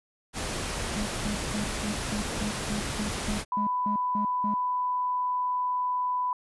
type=noise; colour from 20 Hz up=pink; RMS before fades=-32 dBFS; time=0.33-3.45 s; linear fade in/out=50 ms
type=tone bursts; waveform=triangle; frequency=209.2 Hz; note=G#3; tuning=13 cents sharp; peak=-27 dBFS; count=13; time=0.96-4.54 s; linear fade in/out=2 ms; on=100 ms; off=190 ms
type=tone; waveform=sine; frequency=996 Hz; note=B5; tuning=14 cents sharp; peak=-25 dBFS; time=3.52-6.33 s; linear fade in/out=2 ms
effects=resampled to 24000 Hz